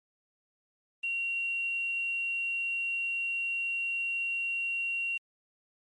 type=tone with quantisation; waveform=sine; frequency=2750 Hz; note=F7; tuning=27 cents flat; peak=-29 dBFS; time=1.03-5.18 s; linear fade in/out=10 ms; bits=9; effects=MP3 48 kbps